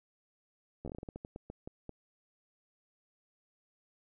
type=slowing click train; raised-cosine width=2 ms; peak=-29 dBFS; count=15; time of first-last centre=0.85-1.893 s; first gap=12 ms; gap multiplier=1.25; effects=none